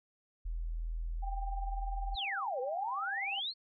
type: tone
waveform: sine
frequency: 41.05 Hz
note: E1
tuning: 6 cents flat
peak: -34 dBFS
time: 0.45-2.16 s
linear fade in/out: 10 ms
type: tone with tremolo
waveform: sine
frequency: 790 Hz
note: G5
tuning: 13 cents sharp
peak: -36 dBFS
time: 1.22-3.41 s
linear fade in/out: 20 ms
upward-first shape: triangle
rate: 20 Hz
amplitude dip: 80%
type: exponential two-way sweep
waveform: sine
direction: down then up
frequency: 4435 to 480 to 4435 Hz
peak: -34 dBFS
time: 2.14-3.54 s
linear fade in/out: 50 ms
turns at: 2.6 s
effects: none